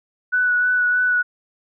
sine tone with vibrato, 1480 Hz, F#6, in tune, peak -15 dBFS, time 0.32-1.23 s, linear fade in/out 20 ms, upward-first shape sine, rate 3.2 Hz, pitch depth 16 cents each way, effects none

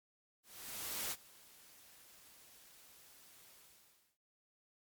white noise with ADSR envelope, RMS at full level -39 dBFS, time 0.43-4.18 s, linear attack 680 ms, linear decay 50 ms, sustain -22 dB, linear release 650 ms, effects MP3 96 kbps

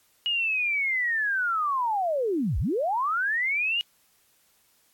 sine linear two-way sweep, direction down then up, 2900 to 45.5 to 2900 Hz, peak -23 dBFS, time 0.26-3.81 s, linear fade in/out 0 ms, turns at 2.59 s, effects white hiss -64 dBFS RMS until 4.93 s + AAC 64 kbps

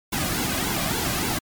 pink noise with flanger, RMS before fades -25 dBFS, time 0.12-1.39 s, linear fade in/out 10 ms, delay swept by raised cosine 1.6 to 2.27 ms, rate 3.5 Hz, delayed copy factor -0.65, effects MP3 96 kbps

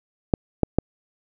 clicks, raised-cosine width 2 ms, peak -3 dBFS, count 3, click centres 0.338 / 0.633 / 0.786 s, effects none

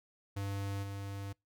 square tone with level steps, 99.3 Hz, G2, 23 cents sharp, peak -36 / -40 dBFS, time 0.36-1.33 s, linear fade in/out 10 ms, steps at 0.82 s, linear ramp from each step 20 ms, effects noise-tail reverb RT60 0.2 s tail -26 dB re dry

